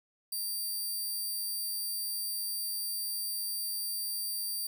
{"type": "tone", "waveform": "5% pulse", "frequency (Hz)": 4699, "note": "D8", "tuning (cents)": 0, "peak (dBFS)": -26, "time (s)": [0.32, 4.67], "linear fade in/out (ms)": 5, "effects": []}